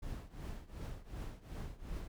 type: noise with tremolo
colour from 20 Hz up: brown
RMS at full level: -41 dBFS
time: 0.02-2.08 s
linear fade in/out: 10 ms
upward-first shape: triangle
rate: 2.7 Hz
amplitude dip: 90%
effects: none